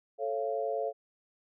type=chord; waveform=sine; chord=A augmented; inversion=none; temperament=just; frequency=440 / 550 / 687.5 Hz; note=A4 / C#5 / E#5; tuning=0 / -14 / -27 cents; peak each=-34 dBFS; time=0.18-0.93 s; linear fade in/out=50 ms; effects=none